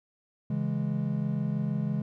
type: chord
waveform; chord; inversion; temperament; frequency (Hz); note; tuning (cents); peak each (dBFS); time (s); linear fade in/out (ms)
triangle; C# minor; none; equal; 138.59 / 164.81 / 207.7; C#3 / E3 / G#3; 0 / 0 / 0; -29 / -30 / -29; 0.5-2.02; 5
effects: none